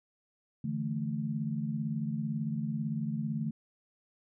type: chord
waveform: sine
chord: D suspended second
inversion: none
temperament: equal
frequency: 146.83 / 164.81 / 220 Hz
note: D3 / E3 / A3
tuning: 0 / 0 / 0 cents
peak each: -35 / -37 / -34 dBFS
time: 0.64-3.51 s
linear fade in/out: 5 ms
effects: none